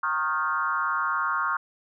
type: tone with frequency modulation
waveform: sine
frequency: 1244.5 Hz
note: D#6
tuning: in tune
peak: -23 dBFS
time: 0.03-1.57 s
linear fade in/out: 5 ms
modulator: 157 Hz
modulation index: 1.6
effects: none